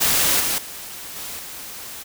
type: noise with level steps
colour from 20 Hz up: white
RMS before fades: -18 / -22 / -35 / -32 / -35 dBFS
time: 0-2.04 s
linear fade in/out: 20 ms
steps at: 0.4 / 0.58 / 1.16 / 1.39 s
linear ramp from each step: 2 ms
effects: none